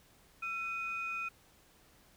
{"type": "tone pair together", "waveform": "sine", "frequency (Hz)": [1347.8, 2489], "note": ["E6", "D#7"], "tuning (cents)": [38, 0], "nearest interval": "major seventh", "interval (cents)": 1062, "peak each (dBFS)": [-39, -36], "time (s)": [0.42, 1.29], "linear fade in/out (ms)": 10, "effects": ["tanh soft clip ceiling -29 dBFS", "pink hiss -64 dBFS RMS until 2.16 s"]}